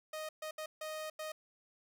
sawtooth tone bursts at uneven times, 622 Hz, D#5, 1 cent flat, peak -36 dBFS, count 5, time 0.13-0.29 / 0.42-0.51 / 0.58-0.66 / 0.81-1.1 / 1.19-1.32 s, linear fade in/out 5 ms, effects none

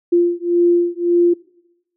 sine beating tone pair, 346.3 / 348.1 Hz, F4 / F4, -15 / -6 cents, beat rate 1.8 Hz, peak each -15 dBFS, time 0.12-1.34 s, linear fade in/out 10 ms, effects noise-tail reverb RT60 0.9 s tail -22 dB re dry

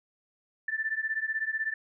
sine beating tone pair, 1760 / 1776 Hz, A6 / A6, 0 / +16 cents, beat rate 16 Hz, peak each -31 / -32 dBFS, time 0.68-1.74 s, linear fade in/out 5 ms, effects none

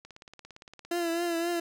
click train, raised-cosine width 0.2 ms, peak -30 dBFS, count 15, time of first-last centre 0.05-0.85 s, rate 17.5 Hz
30% pulse tone with vibrato, 339.8 Hz, F4, 47 cents flat, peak -25 dBFS, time 0.91-1.6 s, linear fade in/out 5 ms, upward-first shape triangle, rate 3.8 Hz, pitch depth 51 cents each way
effects none

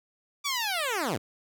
10% pulse linear sweep, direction down, 1174.7 to 78.4 Hz, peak -19 dBFS, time 0.44-1.18 s, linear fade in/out 20 ms, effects none

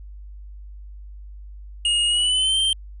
square tone with pitch glide, 2862 to 3139 Hz, F7 to G7, +42 to +2 cents, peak -18 dBFS, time 1.85-2.73 s, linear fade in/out 2 ms, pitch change +160 cents, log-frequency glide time 2.07-2.58 s, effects added 50 Hz sine -36 dBFS peak until 3 s + resampled to 24000 Hz

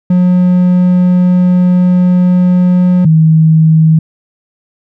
triangle / sine tone pair in turn, 180.2 / 159.15 Hz, F#3 / D#3, -45 / +39 cents, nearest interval major second, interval 216 cents, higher first, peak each -3 dBFS, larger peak neither, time 0.1-3.05 / 3.05-3.99 s, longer first, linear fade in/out 5 ms, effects none

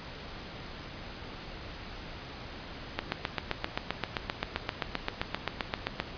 click train, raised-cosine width 0.3 ms, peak -12 dBFS, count 24, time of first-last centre 2.99-6 s, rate 7.64 Hz, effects pink hiss -43 dBFS RMS until 6.17 s + resampled to 11025 Hz

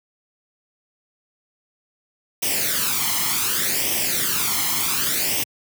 white noise with flanger, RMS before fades -22 dBFS, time 2.42-5.44 s, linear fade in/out 10 ms, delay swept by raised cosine 0.35 to 0.97 ms, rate 0.67 Hz, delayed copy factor +0.7, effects high-pass 100 Hz 12 dB/octave

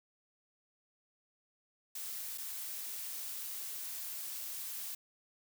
blue noise with dropouts, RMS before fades -42 dBFS, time 1.95-4.95 s, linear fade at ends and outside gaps 5 ms, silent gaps 2.377-2.381 s, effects none

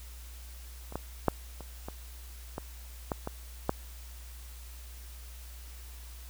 clicks, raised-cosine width 1 ms, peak -29 / -19 / -9 / -29 / -24 / -21 / -16 / -20 / -12 dBFS, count 9, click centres 0.924 / 0.956 / 1.283 / 1.607 / 1.885 / 2.581 / 3.118 / 3.274 / 3.694 s, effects added 60 Hz sine -44 dBFS peak until 6.29 s + white hiss -53 dBFS RMS until 6.29 s

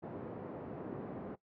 white band-pass noise, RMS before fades -44 dBFS, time 0.02-1.36 s, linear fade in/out 20 ms, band 150 to 420 Hz, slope 12 dB/octave, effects noise-tail reverb RT60 0.1 s tail -18 dB re dry + low-pass 2000 Hz 12 dB/octave

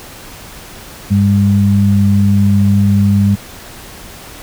sine tone pair together, 100 / 200.4 Hz, G2 / G3, +35 / +38 cents, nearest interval octave, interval 1203 cents, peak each -10 dBFS, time 1.1-3.36 s, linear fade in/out 20 ms, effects pink hiss -33 dBFS RMS until 4.42 s

